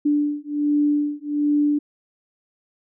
sine beating tone pair, 292.9 / 294.2 Hz, D4 / D4, -5 / +3 cents, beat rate 1.3 Hz, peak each -21 dBFS, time 0.05-1.79 s, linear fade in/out 10 ms, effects none

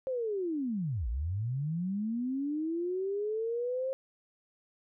sine linear two-way sweep, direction down then up, 535 to 51.91 to 535 Hz, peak -30 dBFS, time 0.07-3.93 s, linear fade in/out 0 ms, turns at 1.08 s, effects none

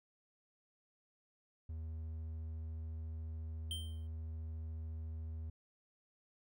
triangle tone with vibrato, 79.8 Hz, D#2, 44 cents sharp, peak -39 dBFS, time 1.69-5.5 s, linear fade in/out 5 ms, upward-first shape triangle, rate 14 Hz, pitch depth 8 cents each way
square tone with exponential decay, 3136 Hz, G7, in tune, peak -38 dBFS, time 3.71-4.07 s, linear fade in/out 1 ms, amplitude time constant 78 ms
effects none

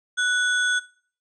sine tone with sample-and-hold, 1480 Hz, F#6, in tune, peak -19 dBFS, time 0.17-0.8 s, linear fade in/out 20 ms, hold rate 4900 Hz, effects noise-tail reverb RT60 0.5 s tail -21 dB re dry + resampled to 22050 Hz

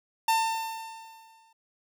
45% pulse tone with exponential decay, 898 Hz, A5, 35 cents sharp, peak -20 dBFS, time 0.28-1.53 s, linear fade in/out 5 ms, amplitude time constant 270 ms, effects none

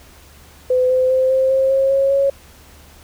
sine tone with pitch steps, 507 / 513.2 / 519.5 / 525.8 / 532.2 / 538.7 / 545.3 / 551.9 Hz, B4 / C5 / C5 / C5 / C5 / C#5 / C#5 / C#5, +45 / -34 / -12 / +8 / +29 / -50 / -29 / -8 cents, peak -12 dBFS, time 0.7-2.3 s, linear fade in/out 5 ms, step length 200 ms, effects added 73 Hz sine -46 dBFS peak until 3.03 s + pink hiss -46 dBFS RMS until 3.03 s

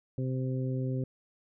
harmonic tone, 129.8 Hz, C3, 13 cents flat, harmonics 1 / 2 / 3 / 4, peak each -30 / -36 / -40 / -42 dBFS, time 0.18-1.04 s, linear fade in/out 2 ms, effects none

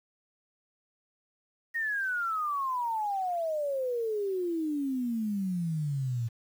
sine exponential sweep, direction down, 1878 to 113.3 Hz, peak -28 dBFS, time 1.74-6.29 s, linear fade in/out 20 ms, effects 9-bit

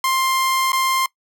sawtooth tone with dropouts, 1053 Hz, C6, 11 cents sharp, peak -13 dBFS, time 0.04-1.06 s, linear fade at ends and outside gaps 2 ms, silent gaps 0.72-0.73 s, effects noise-tail reverb RT60 0.1 s tail -22 dB re dry

